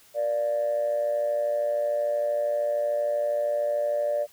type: tone with amplitude modulation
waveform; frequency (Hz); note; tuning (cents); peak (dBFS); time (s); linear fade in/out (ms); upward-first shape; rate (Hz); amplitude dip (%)
sine; 587.3; D5; 0; -19; 0.14-4.27; 50; sine; 113; 65
effects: tanh soft clip ceiling -17 dBFS + white hiss -56 dBFS RMS until 4.32 s